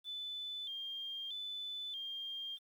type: tone with vibrato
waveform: sine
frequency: 3348 Hz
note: G#7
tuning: 13 cents sharp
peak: -40 dBFS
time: 0.04-2.59 s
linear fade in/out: 50 ms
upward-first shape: square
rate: 0.79 Hz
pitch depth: 77 cents each way
effects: 11-bit